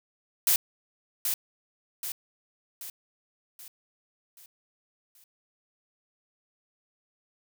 blue noise with echo, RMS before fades -22 dBFS, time 0.47-0.56 s, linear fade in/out 2 ms, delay 780 ms, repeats 6, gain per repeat -6 dB, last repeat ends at 5.24 s, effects none

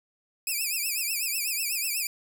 5% pulse tone with vibrato, 2488 Hz, D#7, 1 cent flat, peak -18 dBFS, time 0.47-2.07 s, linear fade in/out 2 ms, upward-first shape triangle, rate 8.1 Hz, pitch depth 160 cents each way, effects none

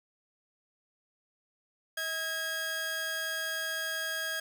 sawtooth tone pair together, 640 / 1635.2 Hz, D#5 / G#6, +49 / -27 cents, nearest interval octave + major third, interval 1624 cents, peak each -37 / -29 dBFS, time 1.97-4.4 s, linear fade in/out 5 ms, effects none

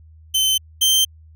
sawtooth tone pair in turn, 3075 / 3127 Hz, G7 / G7, -34 / -5 cents, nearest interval unison, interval 29 cents, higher second, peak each -12 / -10 dBFS, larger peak second, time 0.34-0.58 / 0.81-1.05 s, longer neither, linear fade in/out 10 ms, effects added 79 Hz sine -43 dBFS peak until 1.35 s

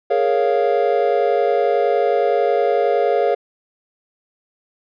triangle chord, Bb minor seventh, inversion third, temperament equal, 415.3 / 466.2 / 554.4 / 698.5 Hz, Ab4 / Bb4 / Db5 / F5, 0 / 0 / 0 / 0 cents, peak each -18 dBFS, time 0.1-3.35 s, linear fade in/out 10 ms, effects resampled to 11025 Hz

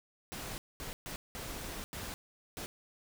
pink noise bursts at uneven times, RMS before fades -42 dBFS, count 6, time 0.32-0.58 / 0.8-0.93 / 1.06-1.16 / 1.35-1.84 / 1.93-2.14 / 2.57-2.66 s, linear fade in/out 0 ms, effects none

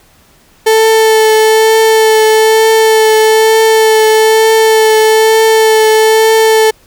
35% pulse tone with vibrato, 440 Hz, A4, in tune, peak -3 dBFS, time 0.66-6.71 s, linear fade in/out 10 ms, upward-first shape triangle, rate 1.1 Hz, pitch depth 17 cents each way, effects pink hiss -46 dBFS RMS until 6.86 s

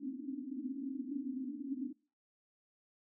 pink band-pass noise, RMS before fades -41 dBFS, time 0-1.93 s, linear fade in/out 20 ms, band 250 to 290 Hz, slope 96 dB/octave, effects noise-tail reverb RT60 0.4 s tail -24 dB re dry

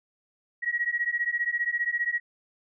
sine beating tone pair, 1900 / 1915 Hz, A#6 / A#6, +33 / +46 cents, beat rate 15 Hz, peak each -28 dBFS, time 0.62-2.2 s, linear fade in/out 20 ms, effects none

